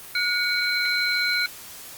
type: tone cluster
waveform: sine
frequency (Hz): 1445 / 2242 / 4097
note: F#6 / C#7 / C8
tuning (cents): -41 / +19 / -37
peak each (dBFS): -25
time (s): 0.15-1.46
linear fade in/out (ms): 2
effects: white hiss -41 dBFS RMS until 1.97 s + Opus 24 kbps